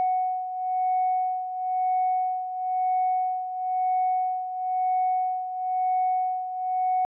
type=beating tone pair; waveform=sine; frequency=740 / 741 Hz; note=F#5 / F#5; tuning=0 / +2 cents; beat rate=1 Hz; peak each=-23 / -29 dBFS; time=0-7.05 s; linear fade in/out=0 ms; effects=tanh soft clip ceiling -16 dBFS